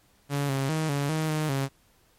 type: tone with pitch steps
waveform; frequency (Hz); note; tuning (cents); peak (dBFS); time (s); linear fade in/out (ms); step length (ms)
sawtooth; 142.2 / 135.9 / 157.6 / 141.9 / 157.3 / 154.3 / 136.5; C#3 / C#3 / D#3 / C#3 / D#3 / D#3 / C#3; +45 / -34 / +23 / +41 / +19 / -14 / -26; -21; 0.29-1.69; 50; 200
effects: pink hiss -63 dBFS RMS until 2.18 s + MP3 64 kbps